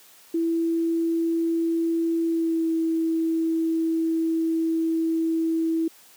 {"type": "tone with pitch glide", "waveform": "sine", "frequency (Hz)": [331.5, 326], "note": ["E4", "E4"], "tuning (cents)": [10, -19], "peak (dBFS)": -20, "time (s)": [0.34, 5.88], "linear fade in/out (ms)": 5, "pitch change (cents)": -29, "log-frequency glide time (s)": [2.24, 2.69], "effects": ["white hiss -52 dBFS RMS until 6.16 s", "high-pass 200 Hz 12 dB/octave"]}